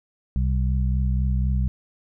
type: harmonic tone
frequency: 64 Hz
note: C2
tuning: 38 cents flat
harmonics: 1 / 2 / 3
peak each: -20 / -26 / -30 dBFS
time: 0.36-1.68 s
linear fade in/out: 0 ms
effects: none